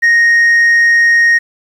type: tone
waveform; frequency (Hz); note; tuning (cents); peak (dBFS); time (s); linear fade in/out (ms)
sine; 1864.7; A#6; 0; -3; 0.02-1.39; 20
effects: tanh soft clip ceiling -5 dBFS + 7-bit